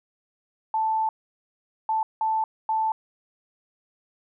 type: tone bursts at uneven times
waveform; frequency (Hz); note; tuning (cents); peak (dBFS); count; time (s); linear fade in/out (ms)
sine; 880; A5; 0; -21; 4; 0.74-1.09 / 1.89-2.03 / 2.21-2.44 / 2.69-2.92; 2
effects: none